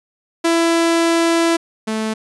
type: tone pair in turn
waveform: sawtooth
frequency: 333.7 / 219 Hz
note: E4 / A3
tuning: +21 / -8 cents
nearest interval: perfect fifth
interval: 729 cents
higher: first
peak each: -9 / -15 dBFS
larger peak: first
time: 0.44-1.57 / 1.87-2.14 s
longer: first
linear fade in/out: 10 ms
effects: resampled to 24000 Hz